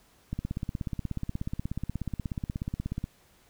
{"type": "click train", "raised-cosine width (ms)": 5, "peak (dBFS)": -19, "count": 46, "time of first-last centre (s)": [0.33, 3.041], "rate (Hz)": 16.6, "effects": ["pink hiss -62 dBFS RMS until 3.49 s"]}